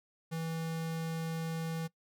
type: tone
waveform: square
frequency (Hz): 163.2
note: E3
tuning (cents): -17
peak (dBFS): -35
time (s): 0.31-1.88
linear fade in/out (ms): 20
effects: noise-tail reverb RT60 0.1 s tail -21 dB re dry